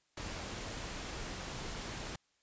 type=noise; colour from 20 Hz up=pink; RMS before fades=-42 dBFS; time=0.17-2.16 s; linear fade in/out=5 ms; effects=white hiss -75 dBFS RMS until 2.42 s + resampled to 16000 Hz

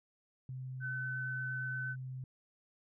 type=tone; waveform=sine; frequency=129.5 Hz; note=C3; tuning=17 cents flat; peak=-40 dBFS; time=0.49-2.24 s; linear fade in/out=2 ms
type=tone with vibrato; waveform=sine; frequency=1517 Hz; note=F#6; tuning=43 cents sharp; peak=-37 dBFS; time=0.8-1.96 s; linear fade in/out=50 ms; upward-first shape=triangle; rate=8.6 Hz; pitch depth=8 cents each way
effects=none

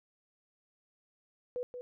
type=tone with echo; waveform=sine; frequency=493.9 Hz; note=B4; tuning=in tune; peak=-33 dBFS; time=1.56-1.63 s; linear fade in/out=0 ms; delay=180 ms; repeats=1; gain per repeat=-7 dB; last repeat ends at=1.81 s; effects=none

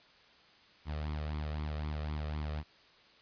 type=tone with flanger; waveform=sawtooth; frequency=75.7 Hz; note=D#2; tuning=47 cents flat; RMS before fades=-37 dBFS; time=0.85-2.64 s; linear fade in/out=50 ms; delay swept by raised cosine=0.88 to 1.66 ms; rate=3.9 Hz; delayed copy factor=+0.6; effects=white hiss -61 dBFS RMS until 3.21 s + resampled to 11025 Hz

